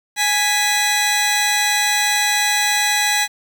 15% pulse tone pair together, 831 / 1976.5 Hz, G#5 / B6, +1 / +1 cents, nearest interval octave + minor third, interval 1500 cents, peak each -12 dBFS, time 0.16-3.28 s, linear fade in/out 50 ms, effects 8-bit

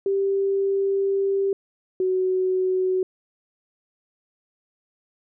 sine tone pair in turn, 392.6 / 372.3 Hz, G4 / F#4, +3 / +11 cents, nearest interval minor second, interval 92 cents, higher first, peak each -19 dBFS, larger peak neither, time 0.06-1.53 / 2-3.03 s, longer first, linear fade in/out 2 ms, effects none

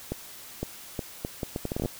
accelerating click train, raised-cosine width 2 ms, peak -16 dBFS, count 14, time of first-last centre 0.12-1.858 s, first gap 510 ms, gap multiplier 0.71, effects white hiss -45 dBFS RMS until 1.99 s

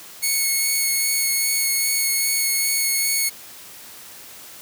5% pulse tone with vibrato, 2200 Hz, C#7, 14 cents flat, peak -9 dBFS, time 0.22-3.3 s, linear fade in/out 20 ms, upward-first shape sine, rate 2.5 Hz, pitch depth 11 cents each way, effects white hiss -41 dBFS RMS until 4.61 s + high-pass 80 Hz 12 dB/octave

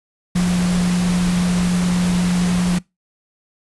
sine tone in noise, 178.2 Hz, F3, 35 cents sharp, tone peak -14 dBFS, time 0.35-2.79 s, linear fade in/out 10 ms, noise pink, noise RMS -26 dBFS, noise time 0.35-2.79 s, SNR +9 dB, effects noise-tail reverb RT60 0.2 s tail -23 dB re dry + resampled to 24000 Hz

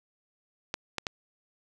clicks, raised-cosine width 0.2 ms, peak -13 dBFS, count 3, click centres 0.741 / 0.983 / 1.068 s, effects none

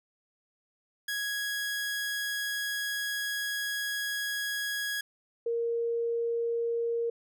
sawtooth / sine tone pair in turn, 1661.2 / 466.2 Hz, G#6 / A#4, 0 / 0 cents, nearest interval octave + minor seventh, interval 2200 cents, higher first, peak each -27 / -27 dBFS, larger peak neither, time 1.08-5.01 / 5.46-7.1 s, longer first, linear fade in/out 5 ms, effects none

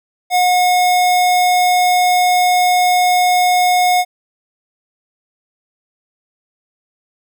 square tone, 724 Hz, F#5, 38 cents flat, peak -11 dBFS, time 0.3-4.05 s, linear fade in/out 50 ms, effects none

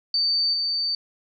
sine tone with level steps, 4583 Hz, D8, 43 cents flat, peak -19 / -22 dBFS, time 0.14-0.95 s, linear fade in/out 2 ms, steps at 0.53 s, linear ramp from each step 10 ms, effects none

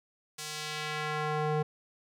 square tone with band-pass filter sweep, 152.5 Hz, D#3, 34 cents flat, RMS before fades -33 dBFS, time 0.38-1.63 s, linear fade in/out 10 ms, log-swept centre 7400 to 500 Hz, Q 0.82, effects none

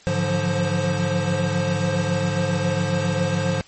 square tone cluster, 102.5 / 145.5 / 170.3 / 177.6 / 529 Hz, G#2 / D3 / F3 / F3 / C5, -22 / -16 / -43 / +29 / +19 cents, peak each -27 dBFS, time 0.07-3.61 s, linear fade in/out 0 ms, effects white hiss -49 dBFS RMS until 3.67 s + MP3 32 kbps

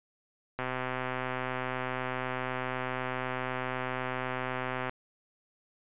click train, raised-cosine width 0.5 ms, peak -18 dBFS, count 552, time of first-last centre 0.59-4.895 s, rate 128 Hz, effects resampled to 8000 Hz

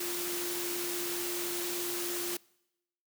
sine tone in noise, 350 Hz, F4, 4 cents sharp, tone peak -37 dBFS, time 0-2.37 s, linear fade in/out 5 ms, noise white, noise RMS -36 dBFS, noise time 0-2.37 s, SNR -4 dB, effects noise-tail reverb RT60 0.9 s tail -25 dB re dry + high-pass 150 Hz 12 dB/octave

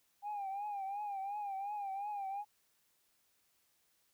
sine tone with vibrato, 804 Hz, G5, 44 cents sharp, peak -36 dBFS, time 0.22-2.45 s, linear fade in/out 50 ms, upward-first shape triangle, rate 2.8 Hz, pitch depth 90 cents each way, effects tanh soft clip ceiling -35 dBFS + white hiss -75 dBFS RMS until 4.13 s

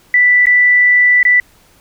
sine tone with dropouts, 1975.5 Hz, B6, in tune, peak -6 dBFS, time 0.14-1.4 s, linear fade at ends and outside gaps 2 ms, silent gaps 0.457-0.468 / 1.23-1.251 s, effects pink hiss -49 dBFS RMS until 1.8 s

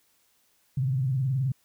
sine tone with vibrato, 131.7 Hz, C3, 12 cents sharp, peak -23 dBFS, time 0.77-1.52 s, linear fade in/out 5 ms, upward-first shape sine, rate 19 Hz, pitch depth 130 cents each way, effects white hiss -67 dBFS RMS until 1.64 s

